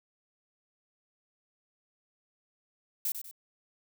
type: noise with echo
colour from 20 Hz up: violet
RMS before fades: -31 dBFS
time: 3.05-3.12 s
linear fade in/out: 2 ms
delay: 96 ms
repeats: 2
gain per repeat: -8 dB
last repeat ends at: 3.312 s
effects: none